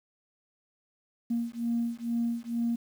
sine beating tone pair, 233.1 / 235.3 Hz, A#3 / A#3, 0 / +16 cents, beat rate 2.2 Hz, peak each -30 dBFS, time 1.3-2.76 s, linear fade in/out 10 ms, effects tanh soft clip ceiling -21 dBFS + 9-bit

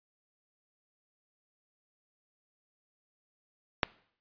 click, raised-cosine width 0.3 ms, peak -7 dBFS, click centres 3.832 s, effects noise-tail reverb RT60 0.6 s tail -22 dB re dry + resampled to 11025 Hz

